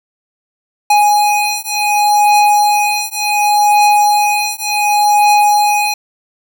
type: beating tone pair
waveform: square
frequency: 830.6 / 831.28 Hz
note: G#5 / G#5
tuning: 0 / +1 cents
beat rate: 0.68 Hz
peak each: -13 dBFS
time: 0.9-5.94 s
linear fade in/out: 5 ms
effects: none